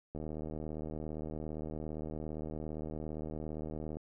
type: click train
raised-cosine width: 2 ms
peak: -28 dBFS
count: 297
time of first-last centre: 0.15-3.969 s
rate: 77.5 Hz
effects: none